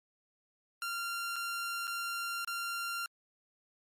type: tone with dropouts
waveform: sawtooth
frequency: 1384 Hz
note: F6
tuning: 16 cents flat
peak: -31 dBFS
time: 0.82-3.06 s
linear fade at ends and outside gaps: 1 ms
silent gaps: 1.359-1.363 / 1.871-1.877 / 2.447-2.475 s
effects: MP3 64 kbps